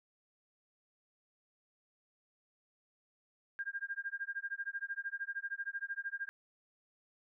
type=tone with tremolo; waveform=sine; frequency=1607 Hz; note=G6; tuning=43 cents sharp; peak=-34 dBFS; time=3.59-6.29 s; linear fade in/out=0 ms; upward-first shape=sine; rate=13 Hz; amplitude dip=100%; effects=none